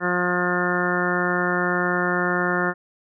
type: harmonic tone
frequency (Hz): 178.2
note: F3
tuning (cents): +35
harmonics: 1 / 2 / 3 / 4 / 5 / 6 / 7 / 8 / 9 / 10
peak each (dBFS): -27 / -26 / -30 / -30 / -36 / -30 / -31 / -26 / -34 / -27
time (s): 0-2.74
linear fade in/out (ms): 50
effects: none